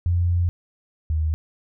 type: tone pair in turn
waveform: sine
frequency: 87.31 / 78.28 Hz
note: F2 / D#2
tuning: 0 / +11 cents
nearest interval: major second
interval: 189 cents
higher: first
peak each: -17 / -19 dBFS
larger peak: first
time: 0.06-0.49 / 1.1-1.34 s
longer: first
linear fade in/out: 0 ms
effects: none